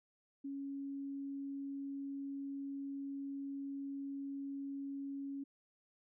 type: tone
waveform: sine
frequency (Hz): 277.2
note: C#4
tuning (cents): 0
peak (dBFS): -40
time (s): 0.44-5.44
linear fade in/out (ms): 10
effects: none